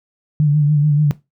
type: tone with vibrato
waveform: sine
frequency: 148.3 Hz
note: D3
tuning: 17 cents sharp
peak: -10 dBFS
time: 0.4-1.11 s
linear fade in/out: 0 ms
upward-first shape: sine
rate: 6.9 Hz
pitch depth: 48 cents each way
effects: noise-tail reverb RT60 0.2 s tail -17 dB re dry